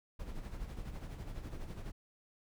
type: noise with tremolo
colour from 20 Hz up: brown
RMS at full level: -41 dBFS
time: 0.19-1.92 s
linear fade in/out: 10 ms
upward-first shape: sine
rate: 12 Hz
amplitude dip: 55%
effects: none